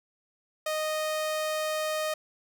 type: tone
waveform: sawtooth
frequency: 620 Hz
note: D#5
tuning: 6 cents flat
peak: -24 dBFS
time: 0.66-2.14 s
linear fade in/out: 5 ms
effects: none